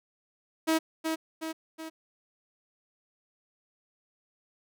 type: tone with echo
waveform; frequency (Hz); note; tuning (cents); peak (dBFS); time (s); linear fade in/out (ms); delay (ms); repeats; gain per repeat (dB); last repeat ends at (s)
sawtooth; 320.5; E4; -49; -19; 0.67-0.79; 20; 370; 3; -5; 1.9
effects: none